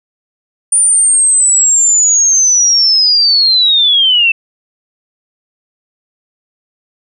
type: linear sweep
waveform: sine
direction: down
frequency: 9350 to 2637 Hz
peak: -6 dBFS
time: 0.72-4.32 s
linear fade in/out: 5 ms
effects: none